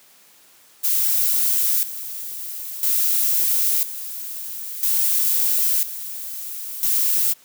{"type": "noise with tremolo", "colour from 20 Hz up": "violet", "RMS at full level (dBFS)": -19, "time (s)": [0.83, 7.34], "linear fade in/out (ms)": 20, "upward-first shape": "square", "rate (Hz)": 0.5, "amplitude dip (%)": 75, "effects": ["white hiss -52 dBFS RMS until 7.44 s", "high-pass 150 Hz 12 dB/octave"]}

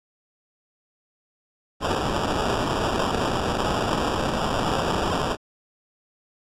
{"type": "noise with sample-and-hold", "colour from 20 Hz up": "white", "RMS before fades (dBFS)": -24, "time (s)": [1.8, 5.37], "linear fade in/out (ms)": 50, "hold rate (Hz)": 2100, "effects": ["low-pass 7000 Hz 12 dB/octave"]}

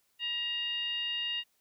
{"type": "tone with frequency modulation", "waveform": "sine", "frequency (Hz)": 2824, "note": "F7", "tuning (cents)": 19, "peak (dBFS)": -31, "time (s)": [0.19, 1.44], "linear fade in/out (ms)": 50, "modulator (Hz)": 925, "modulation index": 0.65, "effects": ["white hiss -73 dBFS RMS until 1.6 s"]}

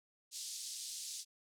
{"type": "band-pass noise", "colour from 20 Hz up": "pink", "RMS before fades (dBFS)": -45, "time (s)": [0.31, 1.25], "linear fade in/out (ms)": 50, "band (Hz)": [4200, 9600], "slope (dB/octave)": 24, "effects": []}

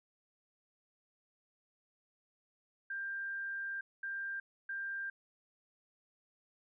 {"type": "tone bursts at uneven times", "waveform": "sine", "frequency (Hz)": 1589, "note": "G6", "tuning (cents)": 23, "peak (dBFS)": -37, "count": 3, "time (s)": [[2.9, 3.81], [4.03, 4.4], [4.69, 5.1]], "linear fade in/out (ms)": 5, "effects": []}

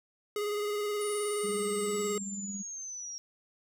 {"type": "tone with vibrato", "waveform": "square", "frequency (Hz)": 415.3, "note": "G#4", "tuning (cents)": 0, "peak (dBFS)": -31, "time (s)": [0.36, 2.18], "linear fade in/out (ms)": 2, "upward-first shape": "square", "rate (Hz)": 19, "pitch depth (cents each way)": 19}
{"type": "linear sweep", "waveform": "sine", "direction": "down", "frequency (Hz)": [9650, 5588], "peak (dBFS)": -38, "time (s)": [1.01, 3.18], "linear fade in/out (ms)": 0}
{"type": "tone with tremolo", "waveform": "sine", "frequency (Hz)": 200, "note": "G3", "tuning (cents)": 35, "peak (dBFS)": -35, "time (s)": [1.43, 2.63], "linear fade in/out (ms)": 20, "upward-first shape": "sine", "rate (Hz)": 18, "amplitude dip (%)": 55}
{"effects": []}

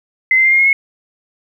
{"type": "tone with pitch steps", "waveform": "sine", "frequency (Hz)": [2053, 2078, 2103, 2129, 2155, 2181], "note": ["C7", "C7", "C7", "C7", "C#7", "C#7"], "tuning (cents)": [-33, -12, 8, 30, -49, -29], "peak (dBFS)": -8, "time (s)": [0.31, 0.73], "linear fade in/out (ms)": 2, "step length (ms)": 70, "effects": ["8-bit"]}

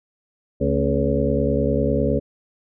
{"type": "harmonic tone with a mistuned harmonic", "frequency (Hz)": 69.9, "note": "C#2", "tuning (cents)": 15, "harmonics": [1, 2, 3, 4, 6, 7, 8], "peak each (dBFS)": [-25, -25, -25, -25, -25, -25, -25], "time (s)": [0.6, 2.2], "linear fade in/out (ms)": 20, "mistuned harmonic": 3, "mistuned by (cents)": 91, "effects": []}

